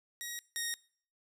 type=tone pair in turn; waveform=10% pulse; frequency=1897 / 1866.6 Hz; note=A#6 / A#6; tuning=+30 / +2 cents; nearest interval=unison; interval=28 cents; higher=first; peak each=-30 / -25 dBFS; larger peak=second; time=0.21-0.39 / 0.56-0.74 s; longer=neither; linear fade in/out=0 ms; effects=noise-tail reverb RT60 0.5 s tail -23 dB re dry